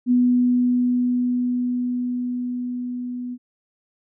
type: tone with level ramp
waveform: sine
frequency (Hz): 246.9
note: B3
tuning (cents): 0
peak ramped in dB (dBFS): -13 to -27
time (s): 0.06-3.38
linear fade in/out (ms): 50
effects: none